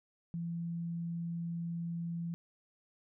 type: tone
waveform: sine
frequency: 169.1 Hz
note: E3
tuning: 44 cents sharp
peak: -35 dBFS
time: 0.34-2.34 s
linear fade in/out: 0 ms
effects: none